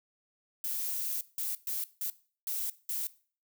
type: noise bursts at uneven times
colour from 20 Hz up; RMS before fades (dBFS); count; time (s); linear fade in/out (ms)
violet; -34; 6; 0.64-1.21 / 1.38-1.55 / 1.67-1.84 / 2.01-2.1 / 2.47-2.7 / 2.89-3.07; 2
effects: noise-tail reverb RT60 0.4 s tail -18 dB re dry